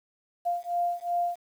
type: beating tone pair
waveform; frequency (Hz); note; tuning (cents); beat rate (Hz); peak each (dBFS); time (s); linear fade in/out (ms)
sine; 697 / 699.7; F5 / F5; -4 / +3; 2.7; -29; 0.45-1.36; 20
effects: 9-bit